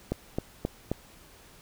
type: click train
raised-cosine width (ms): 2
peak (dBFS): -14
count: 4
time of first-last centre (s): 0.12-0.916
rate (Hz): 3.77
effects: pink hiss -54 dBFS RMS until 1.61 s